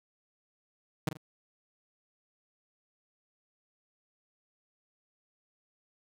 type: tone with echo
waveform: sawtooth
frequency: 155.56 Hz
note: D#3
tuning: in tune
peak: -22 dBFS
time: 1.07-1.09 s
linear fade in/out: 5 ms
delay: 41 ms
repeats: 2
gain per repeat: -9 dB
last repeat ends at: 1.172 s
effects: none